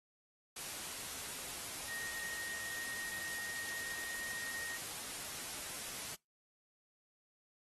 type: tone in noise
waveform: sine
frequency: 1864.7 Hz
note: A#6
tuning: in tune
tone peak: -43 dBFS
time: 1.88-4.77 s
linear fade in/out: 5 ms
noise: white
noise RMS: -44 dBFS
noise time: 0.56-6.15 s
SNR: -2 dB
effects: noise-tail reverb RT60 0.2 s tail -24 dB re dry + AAC 32 kbps